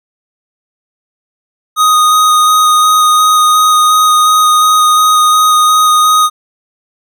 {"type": "tone with vibrato", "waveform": "square", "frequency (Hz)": 1244.5, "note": "D#6", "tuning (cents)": 0, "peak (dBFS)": -6, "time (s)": [1.76, 6.3], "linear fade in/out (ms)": 50, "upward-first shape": "square", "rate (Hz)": 2.8, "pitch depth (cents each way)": 8, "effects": []}